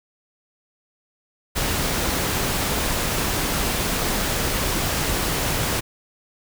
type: noise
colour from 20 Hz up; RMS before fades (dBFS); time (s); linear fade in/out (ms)
pink; -23; 1.55-5.81; 20
effects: none